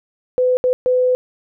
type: tone bursts at uneven times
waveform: sine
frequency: 504 Hz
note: B4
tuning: 35 cents sharp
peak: -12 dBFS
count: 3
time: 0.38-0.57 / 0.64-0.73 / 0.86-1.15 s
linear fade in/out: 0 ms
effects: none